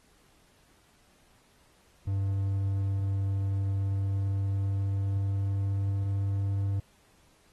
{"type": "tone with pitch glide", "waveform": "triangle", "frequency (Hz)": [98, 98.85], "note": ["G2", "G2"], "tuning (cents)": [0, 15], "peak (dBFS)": -24, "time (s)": [2.07, 6.8], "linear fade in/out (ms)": 5, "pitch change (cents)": 15, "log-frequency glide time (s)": [3.84, 6.44], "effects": ["pink hiss -64 dBFS RMS until 7.52 s", "AAC 32 kbps"]}